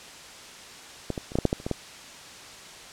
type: clicks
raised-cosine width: 2 ms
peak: -14 / -17 / -26 / -11 / -9 / -6 / -10 / -29 / -16 / -12 dBFS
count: 10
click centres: 1.103 / 1.178 / 1.319 / 1.355 / 1.387 / 1.453 / 1.529 / 1.601 / 1.665 / 1.713 s
effects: white hiss -44 dBFS RMS until 2.92 s + low-pass 7000 Hz 12 dB/octave